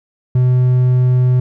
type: tone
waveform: triangle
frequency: 126.1 Hz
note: B2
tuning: 36 cents sharp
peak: -7 dBFS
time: 0.35-1.4 s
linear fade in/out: 5 ms
effects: none